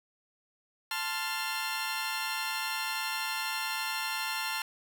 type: chord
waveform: 15% pulse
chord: F major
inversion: first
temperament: equal with one note detuned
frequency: 880 / 1046.5 / 1391.3 Hz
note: A5 / C6 / F6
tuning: 0 / 0 / -7 cents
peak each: -29 / -31 / -29 dBFS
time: 0.91-4.62 s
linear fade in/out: 2 ms
effects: none